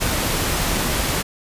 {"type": "noise", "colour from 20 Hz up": "pink", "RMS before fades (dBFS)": -21, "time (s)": [0, 1.23], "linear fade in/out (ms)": 20, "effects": ["resampled to 32000 Hz"]}